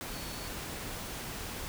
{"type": "tone in noise", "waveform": "sine", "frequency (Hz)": 4435, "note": "C#8", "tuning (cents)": 0, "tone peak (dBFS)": -49, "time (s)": [0.13, 0.48], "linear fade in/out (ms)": 0, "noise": "pink", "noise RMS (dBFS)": -40, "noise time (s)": [0.01, 1.68], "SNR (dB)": -12, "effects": []}